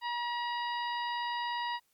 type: harmonic tone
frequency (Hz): 957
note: A#5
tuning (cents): +45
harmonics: 1 / 2 / 3 / 4 / 5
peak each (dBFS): -33 / -39 / -43 / -45 / -47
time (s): 0.01-1.8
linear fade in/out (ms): 50
effects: white hiss -73 dBFS RMS until 1.93 s + MP3 96 kbps